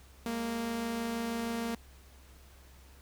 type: tone pair together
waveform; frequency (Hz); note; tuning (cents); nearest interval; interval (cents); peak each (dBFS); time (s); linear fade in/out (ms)
sawtooth; 205.5 / 231.9; G#3 / A#3; -18 / -9; major second; 209; -39 / -29; 0.26-1.75; 2
effects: added 66 Hz sine -54 dBFS peak until 3.01 s + pink hiss -60 dBFS RMS until 3.01 s